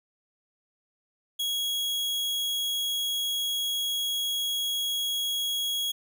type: tone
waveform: 40% pulse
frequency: 3318 Hz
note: G#7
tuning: 2 cents flat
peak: -26 dBFS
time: 1.39-5.92 s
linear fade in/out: 10 ms
effects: none